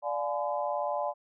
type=chord; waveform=sine; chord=D diminished seventh; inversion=none; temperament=just; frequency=587.3 / 704.8 / 845.8 / 1014.9 Hz; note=D5 / F5 / Ab5 / Cb6; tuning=0 / +16 / +31 / +47 cents; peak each=-32 / -35 / -34 / -36 dBFS; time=0.02-1.14 s; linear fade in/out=50 ms; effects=none